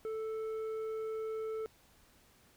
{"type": "tone with tanh clipping", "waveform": "triangle", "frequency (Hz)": 440, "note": "A4", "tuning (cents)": 0, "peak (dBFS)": -37, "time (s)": [0.05, 1.66], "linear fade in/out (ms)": 0, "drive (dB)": 11, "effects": ["pink hiss -65 dBFS RMS until 2.56 s"]}